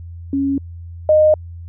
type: tone pair in turn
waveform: sine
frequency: 275.8 / 615.6 Hz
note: C#4 / D#5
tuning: -9 / -19 cents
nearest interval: octave + major second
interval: 1390 cents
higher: second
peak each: -15 / -8 dBFS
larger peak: second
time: 0.33-0.58 / 1.09-1.34 s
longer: neither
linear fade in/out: 2 ms
effects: added 85 Hz sine -30 dBFS peak until 1.68 s